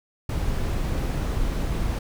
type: noise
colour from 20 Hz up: brown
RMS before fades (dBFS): -25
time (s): 0.29-1.99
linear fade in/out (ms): 5
effects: none